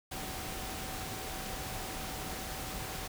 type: tone in noise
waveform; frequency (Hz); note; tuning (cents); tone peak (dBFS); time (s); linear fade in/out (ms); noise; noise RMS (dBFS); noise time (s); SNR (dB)
sine; 759; F#5; +44; -47; 0.11-3.08; 10; pink; -40; 0.11-3.08; -10
effects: none